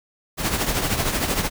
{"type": "noise with tremolo", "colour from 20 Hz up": "pink", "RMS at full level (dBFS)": -20, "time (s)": [0.37, 1.5], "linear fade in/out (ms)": 50, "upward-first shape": "triangle", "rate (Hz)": 13, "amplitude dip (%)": 65, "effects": []}